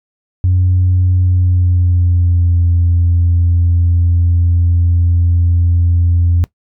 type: tone with pitch glide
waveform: sine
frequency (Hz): 91 to 86.19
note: F#2 to F2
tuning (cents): -28 to -22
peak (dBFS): -7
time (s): 0.44-6.44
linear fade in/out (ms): 0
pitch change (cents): -94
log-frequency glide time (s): 1.18-2.63
effects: noise-tail reverb RT60 0.1 s tail -20 dB re dry + tanh soft clip ceiling -5 dBFS